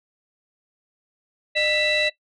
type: tone cluster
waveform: sine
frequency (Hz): 606 / 1979 / 2670 / 3933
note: D#5 / B6 / E7 / B7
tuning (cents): -46 / +3 / +22 / -8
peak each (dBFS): -23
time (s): 1.55-2.1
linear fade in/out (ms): 20
effects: noise-tail reverb RT60 0.1 s tail -18 dB re dry + tanh soft clip ceiling -13 dBFS